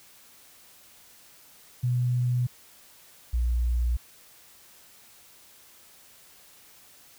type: tone pair in turn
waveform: sine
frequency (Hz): 123.47 / 59.74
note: B2 / A#1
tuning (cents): 0 / +43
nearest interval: octave + minor second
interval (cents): 1257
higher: first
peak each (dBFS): -22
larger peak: neither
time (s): 1.83-2.47 / 3.33-3.97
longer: neither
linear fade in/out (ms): 10
effects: white hiss -54 dBFS RMS until 7.18 s